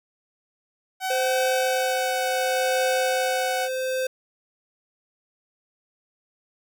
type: tone with pitch glide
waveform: sawtooth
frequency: 755 to 744.6 Hz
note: F#5 to F#5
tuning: +35 to +11 cents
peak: -21 dBFS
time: 1-3.69 s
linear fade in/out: 50 ms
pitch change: -24 cents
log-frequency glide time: 1.45-2.36 s
type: tone with tremolo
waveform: square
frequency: 518 Hz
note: C5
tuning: 17 cents flat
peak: -22 dBFS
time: 1.1-4.07 s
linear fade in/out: 5 ms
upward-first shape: triangle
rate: 0.71 Hz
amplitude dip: 50%
effects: none